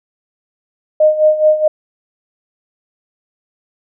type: tone with tremolo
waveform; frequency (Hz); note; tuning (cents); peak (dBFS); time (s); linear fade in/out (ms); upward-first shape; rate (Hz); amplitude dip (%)
sine; 616; D#5; -17; -5; 1-1.68; 5; sine; 4.7; 75
effects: none